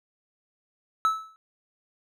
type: tone with exponential decay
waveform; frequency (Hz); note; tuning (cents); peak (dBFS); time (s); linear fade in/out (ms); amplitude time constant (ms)
triangle; 1305; E6; -18; -15; 1.05-1.36; 0; 66
effects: none